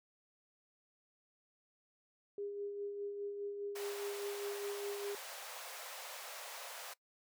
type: tone with tremolo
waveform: sine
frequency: 405.7 Hz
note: G#4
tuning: 41 cents flat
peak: -38 dBFS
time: 2.38-5.15 s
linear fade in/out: 2 ms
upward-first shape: sine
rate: 4.9 Hz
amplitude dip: 40%
type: high-pass noise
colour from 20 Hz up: pink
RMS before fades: -48 dBFS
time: 3.75-6.94 s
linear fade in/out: 10 ms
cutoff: 510 Hz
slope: 48 dB/octave
effects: noise-tail reverb RT60 0.1 s tail -20 dB re dry